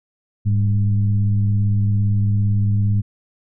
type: tone with frequency modulation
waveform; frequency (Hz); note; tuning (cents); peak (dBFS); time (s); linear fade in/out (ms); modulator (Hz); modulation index
sine; 103.83; G#2; 0; -14; 0.45-3.02; 20; 95; 0.56
effects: none